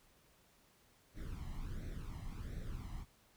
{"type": "noise with flanger", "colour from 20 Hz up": "brown", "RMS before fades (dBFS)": -44, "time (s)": [1.14, 3.06], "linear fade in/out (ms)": 50, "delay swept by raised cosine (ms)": [0.5, 1.01], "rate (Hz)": 1.4, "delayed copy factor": 0.85, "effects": ["pink hiss -69 dBFS RMS until 3.36 s"]}